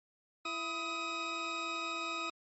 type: tone pair together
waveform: 20% pulse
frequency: 333.7 / 1261 Hz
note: E4 / D#6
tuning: +21 / +23 cents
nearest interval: octave + major seventh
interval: 2302 cents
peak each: -38 / -31 dBFS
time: 0.45-2.3 s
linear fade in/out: 5 ms
effects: MP3 32 kbps